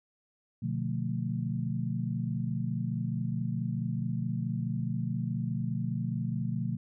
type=chord; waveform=sine; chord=B half-diminished seventh; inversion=none; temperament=just; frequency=123.47 / 148.16 / 177.8 / 222.2 Hz; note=B2 / D3 / F3 / A3; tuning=0 / +16 / +31 / +17 cents; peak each=-33 / -36 / -35 / -36 dBFS; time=0.62-6.77 s; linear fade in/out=10 ms; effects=none